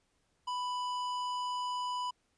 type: tone with hard clipping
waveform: sine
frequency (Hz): 992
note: B5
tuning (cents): +7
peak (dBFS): -35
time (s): 0.47-2.11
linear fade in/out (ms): 10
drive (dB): 12
effects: pink hiss -75 dBFS RMS until 2.37 s + resampled to 22050 Hz